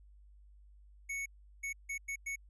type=tone bursts at uneven times; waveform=square; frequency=2217 Hz; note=C#7; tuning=in tune; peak=-37 dBFS; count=5; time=1.09-1.26 / 1.63-1.73 / 1.89-1.98 / 2.08-2.16 / 2.26-2.36 s; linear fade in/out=10 ms; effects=added 50 Hz sine -56 dBFS peak until 2.49 s + resampled to 24000 Hz